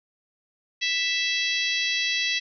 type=harmonic tone; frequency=659.3 Hz; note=E5; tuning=in tune; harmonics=3 / 4 / 5 / 6 / 7 / 8 / 9; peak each=-29 / -28 / -29 / -30 / -34 / -36 / -37 dBFS; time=0.81-2.4 s; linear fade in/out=20 ms; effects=none